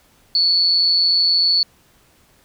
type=tone with amplitude modulation; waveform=sine; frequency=4435 Hz; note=C#8; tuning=in tune; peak=-10 dBFS; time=0.35-1.63 s; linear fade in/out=2 ms; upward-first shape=sine; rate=173 Hz; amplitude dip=60%; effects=pink hiss -55 dBFS RMS until 2.44 s